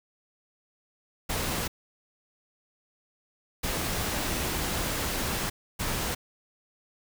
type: noise bursts at uneven times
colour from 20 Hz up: pink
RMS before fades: -30 dBFS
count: 3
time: 1.29-1.68 / 3.63-5.5 / 5.79-6.15 s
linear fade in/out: 10 ms
effects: none